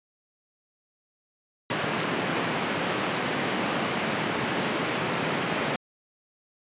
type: band-pass noise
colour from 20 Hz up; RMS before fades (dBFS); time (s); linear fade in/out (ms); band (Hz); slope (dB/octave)
pink; -28; 1.7-5.76; 2; 150 to 3200; 24
effects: resampled to 8000 Hz